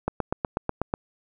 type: click train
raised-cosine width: 1 ms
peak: -10 dBFS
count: 8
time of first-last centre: 0.08-0.939 s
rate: 8.15 Hz
effects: none